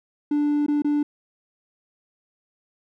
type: tone with dropouts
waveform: triangle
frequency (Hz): 293.7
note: D4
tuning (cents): 0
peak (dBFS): -16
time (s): 0.31-1.03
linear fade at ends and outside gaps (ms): 5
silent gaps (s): 0.664-0.682 / 0.821-0.845
effects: tanh soft clip ceiling -12 dBFS